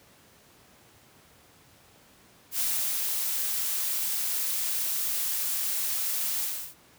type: noise with ADSR envelope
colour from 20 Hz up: blue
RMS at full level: -27 dBFS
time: 2.51-6.75 s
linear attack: 85 ms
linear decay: 330 ms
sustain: -2 dB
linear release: 340 ms
effects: pink hiss -57 dBFS RMS until 6.98 s + high-pass 80 Hz 12 dB/octave